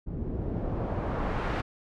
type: noise with low-pass filter sweep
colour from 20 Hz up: pink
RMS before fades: -31 dBFS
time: 0.06-1.62 s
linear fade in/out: 20 ms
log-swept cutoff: 240 to 2000 Hz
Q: 0.86
effects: none